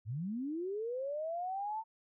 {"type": "linear sweep", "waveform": "sine", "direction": "up", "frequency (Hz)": [94.7, 903], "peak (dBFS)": -35, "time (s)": [0.05, 1.84], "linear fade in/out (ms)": 50, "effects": []}